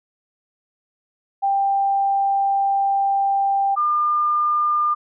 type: tone pair in turn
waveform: sine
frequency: 790 / 1203.7 Hz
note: G5 / D6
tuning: +13 / +42 cents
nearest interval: perfect fifth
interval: 729 cents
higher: second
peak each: -16 dBFS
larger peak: neither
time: 1.42-3.76 / 3.76-4.95 s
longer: first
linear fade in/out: 20 ms
effects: none